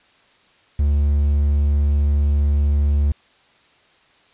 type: tone with quantisation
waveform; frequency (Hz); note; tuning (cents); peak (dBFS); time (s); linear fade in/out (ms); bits
triangle; 72.3; D2; -27; -12; 0.79-3.12; 5; 7
effects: white hiss -55 dBFS RMS until 4.33 s + resampled to 8000 Hz